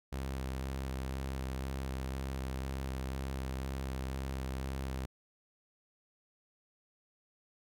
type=tone with vibrato; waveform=sawtooth; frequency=66.2 Hz; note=C2; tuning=21 cents sharp; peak=-32 dBFS; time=0.12-5.06 s; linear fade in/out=10 ms; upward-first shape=square; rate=2 Hz; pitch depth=16 cents each way; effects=none